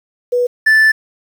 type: tone pair in turn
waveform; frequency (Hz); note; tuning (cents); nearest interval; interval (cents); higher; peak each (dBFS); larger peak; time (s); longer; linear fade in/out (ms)
sine / triangle; 490 / 1756.8; B4 / A6; -14 / -3; octave + minor seventh; 2211; second; -11 / -5; second; 0.32-0.47 / 0.66-0.92; second; 10
effects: 7-bit